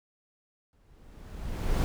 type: noise with exponential growth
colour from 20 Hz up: brown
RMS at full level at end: -23 dBFS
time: 0.73-1.84 s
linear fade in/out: 0 ms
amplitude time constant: 240 ms
effects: none